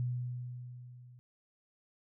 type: tone with level ramp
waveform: sine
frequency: 123.47 Hz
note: B2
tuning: in tune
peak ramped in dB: -30 to -53 dBFS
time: 0-1.19 s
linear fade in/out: 0 ms
effects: none